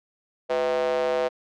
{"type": "tone with high-pass filter", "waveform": "square", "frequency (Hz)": 71.4, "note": "D2", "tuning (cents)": -48, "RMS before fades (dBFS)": -24, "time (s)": [0.49, 1.29], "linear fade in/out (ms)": 20, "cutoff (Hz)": 550, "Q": 7.1, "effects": ["low-pass 4000 Hz 12 dB/octave"]}